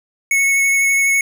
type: tone with vibrato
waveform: square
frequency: 2203 Hz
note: C#7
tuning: 11 cents flat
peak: -13 dBFS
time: 0.31-1.21 s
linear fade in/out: 2 ms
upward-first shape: sine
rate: 12 Hz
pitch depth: 12 cents each way
effects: none